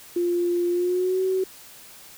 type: tone with pitch glide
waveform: sine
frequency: 349.2 to 376.4 Hz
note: F4 to F#4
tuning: 0 to +30 cents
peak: -20 dBFS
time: 0.16-1.44 s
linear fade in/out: 5 ms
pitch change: +130 cents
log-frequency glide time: 0.7-1.22 s
effects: white hiss -46 dBFS RMS until 2.17 s